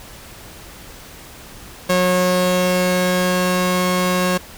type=tone pair together; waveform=sawtooth; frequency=181.75 / 545 Hz; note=F#3 / C#5; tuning=-31 / -29 cents; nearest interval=octave + perfect fifth; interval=1902 cents; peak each=-14 dBFS; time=1.89-4.38 s; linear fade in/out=10 ms; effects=pink hiss -39 dBFS RMS until 4.57 s